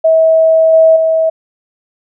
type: tone with level steps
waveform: sine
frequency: 645 Hz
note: E5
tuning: 38 cents flat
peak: -5 / -3 / -8 dBFS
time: 0.04-1.3 s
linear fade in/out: 10 ms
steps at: 0.73 / 0.96 s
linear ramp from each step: 5 ms
effects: none